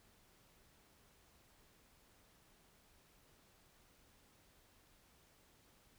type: silence
effects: pink hiss -69 dBFS RMS until 5.98 s